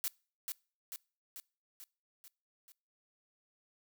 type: noise with echo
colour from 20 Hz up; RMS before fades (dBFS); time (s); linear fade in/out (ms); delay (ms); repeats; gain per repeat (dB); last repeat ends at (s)
blue; -35; 0.04-0.08; 0; 440; 6; -4; 2.72
effects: noise-tail reverb RT60 0.4 s tail -25 dB re dry